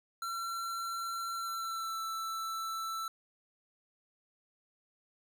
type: tone with pitch glide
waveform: square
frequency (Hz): 1357 to 1326.8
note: E6 to E6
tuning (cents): +50 to +11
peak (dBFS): -36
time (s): 0.22-3.08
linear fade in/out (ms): 2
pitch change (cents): -39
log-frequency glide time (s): 1.35-2.03
effects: none